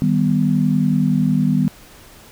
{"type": "chord", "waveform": "sine", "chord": "Eb augmented", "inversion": "none", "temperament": "equal", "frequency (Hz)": [155.56, 196, 246.9], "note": ["Eb3", "G3", "B3"], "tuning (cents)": [0, 0, 0], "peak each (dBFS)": -18, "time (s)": [0.02, 1.68], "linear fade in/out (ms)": 0, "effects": ["pink hiss -44 dBFS RMS until 2.31 s"]}